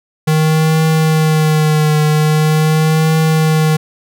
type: tone with vibrato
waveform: square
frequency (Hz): 155.56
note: D#3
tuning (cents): 0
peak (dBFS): -10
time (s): 0.27-3.77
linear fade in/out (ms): 10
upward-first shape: triangle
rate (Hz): 0.43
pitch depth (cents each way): 38
effects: none